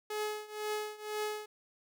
sawtooth tone with tremolo, 424.2 Hz, G#4, 37 cents sharp, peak -28 dBFS, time 0.1-1.46 s, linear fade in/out 5 ms, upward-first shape triangle, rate 2 Hz, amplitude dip 90%, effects none

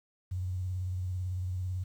sine tone with vibrato, 91.7 Hz, F#2, 15 cents flat, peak -31 dBFS, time 0.31-1.84 s, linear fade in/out 10 ms, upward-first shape sine, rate 18 Hz, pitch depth 48 cents each way, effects 10-bit

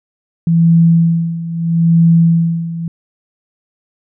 sine tone with tremolo, 166.7 Hz, E3, 20 cents sharp, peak -5 dBFS, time 0.47-2.88 s, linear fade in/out 2 ms, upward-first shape sine, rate 0.77 Hz, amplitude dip 80%, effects none

